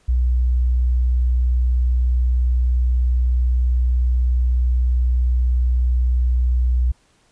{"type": "tone", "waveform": "sine", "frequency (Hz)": 61.6, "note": "B1", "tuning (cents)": -4, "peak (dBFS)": -14, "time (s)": [0.08, 6.92], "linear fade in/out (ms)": 10, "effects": ["pink hiss -59 dBFS RMS until 7.31 s", "resampled to 22050 Hz"]}